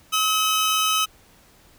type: tone pair together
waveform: sawtooth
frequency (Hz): 1279 / 3036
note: D#6 / F#7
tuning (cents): +47 / +44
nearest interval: octave + minor third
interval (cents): 1497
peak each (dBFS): -17 / -20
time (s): 0.12-1.06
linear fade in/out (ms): 20
effects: pink hiss -54 dBFS RMS until 1.78 s